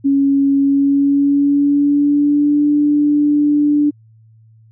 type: tone with pitch glide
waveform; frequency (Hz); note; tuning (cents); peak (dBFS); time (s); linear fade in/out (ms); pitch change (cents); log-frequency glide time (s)
sine; 277.2 to 293.7; C#4 to D4; 0 to 0; -10; 0.04-3.91; 20; +100; 0.59-2.67
effects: added 111 Hz sine -44 dBFS peak until 4.71 s